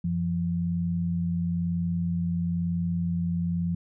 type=tone pair together; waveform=sine; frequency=91 / 172.04 Hz; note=F#2 / F3; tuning=-28 / -26 cents; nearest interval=major seventh; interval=1102 cents; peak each=-32 / -25 dBFS; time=0.04-3.75 s; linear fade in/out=5 ms; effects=none